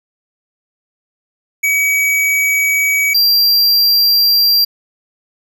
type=tone pair in turn; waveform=square; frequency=2271 / 4740 Hz; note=C#7 / D8; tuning=+41 / +15 cents; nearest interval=octave + minor second; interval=1274 cents; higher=second; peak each=-12 / -9 dBFS; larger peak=second; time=1.63-3.14 / 3.14-4.65 s; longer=neither; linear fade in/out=10 ms; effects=none